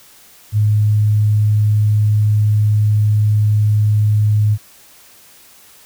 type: tone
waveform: sine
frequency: 105.7 Hz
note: G#2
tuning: 31 cents sharp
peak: -10 dBFS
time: 0.52-4.58 s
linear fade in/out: 50 ms
effects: white hiss -45 dBFS RMS until 5.85 s

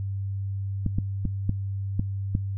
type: clicks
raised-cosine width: 5 ms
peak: -12 dBFS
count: 6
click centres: 0.863 / 0.985 / 1.253 / 1.494 / 1.995 / 2.351 s
effects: noise-tail reverb RT60 0.3 s tail -23 dB re dry + added 98 Hz sine -27 dBFS peak until 2.57 s

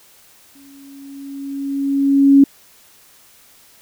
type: tone with exponential growth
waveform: sine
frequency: 277.1 Hz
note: C#4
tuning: 1 cent flat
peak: -4 dBFS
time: 0.55-2.44 s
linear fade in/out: 5 ms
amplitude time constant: 410 ms
effects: white hiss -49 dBFS RMS until 3.81 s

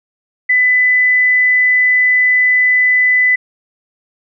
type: tone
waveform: sine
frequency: 2000 Hz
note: B6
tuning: 21 cents sharp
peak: -8 dBFS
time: 0.49-3.36 s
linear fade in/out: 10 ms
effects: none

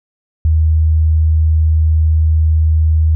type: tone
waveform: sine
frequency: 78.9 Hz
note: D#2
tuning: 25 cents sharp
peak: -8 dBFS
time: 0.45-3.15 s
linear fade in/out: 0 ms
effects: none

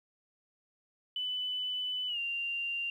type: tone with pitch glide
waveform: sine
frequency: 2997 to 2780 Hz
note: F#7 to F7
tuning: +22 to -9 cents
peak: -32 dBFS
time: 1.16-2.9 s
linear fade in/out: 2 ms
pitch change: -131 cents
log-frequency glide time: 2.08-2.19 s
effects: 11-bit

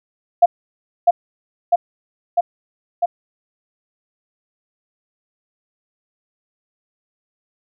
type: tone with echo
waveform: sine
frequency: 696 Hz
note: F5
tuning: 6 cents flat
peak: -5 dBFS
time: 0.42-0.46 s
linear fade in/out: 10 ms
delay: 650 ms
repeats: 4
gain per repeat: -2 dB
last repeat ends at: 3.06 s
effects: none

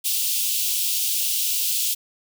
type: high-pass noise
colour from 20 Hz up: white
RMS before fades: -23 dBFS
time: 0.04-1.95 s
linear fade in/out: 20 ms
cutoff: 2700 Hz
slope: 48 dB/octave
effects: none

